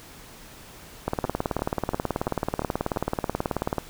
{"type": "two click trains", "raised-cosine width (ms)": 1, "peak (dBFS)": [-15, -10], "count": [6, 51], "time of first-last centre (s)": [[1.25, 2.962], [1.08, 3.783]], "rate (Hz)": [2.92, 18.5], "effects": ["pink hiss -46 dBFS RMS until 3.89 s"]}